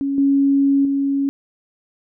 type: tone with level steps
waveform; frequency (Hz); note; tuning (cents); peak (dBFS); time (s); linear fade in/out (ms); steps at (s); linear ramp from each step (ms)
sine; 277.2; C#4; 0; -18 / -12 / -16; 0.01-1.29; 0; 0.18 / 0.85; 2
effects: none